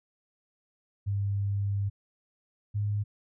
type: tone pair in turn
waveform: sine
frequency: 100.1 / 103.33 Hz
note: G2 / G#2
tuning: +37 / -8 cents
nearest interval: minor second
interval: 55 cents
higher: second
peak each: -26 dBFS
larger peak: neither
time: 1.06-1.9 / 2.74-3.04 s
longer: first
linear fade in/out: 20 ms
effects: none